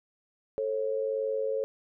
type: tone pair together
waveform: sine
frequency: 440.8 / 542.5 Hz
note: A4 / C#5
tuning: +3 / -37 cents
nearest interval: major third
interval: 360 cents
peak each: -30 / -30 dBFS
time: 0.58-1.64 s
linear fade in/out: 0 ms
effects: none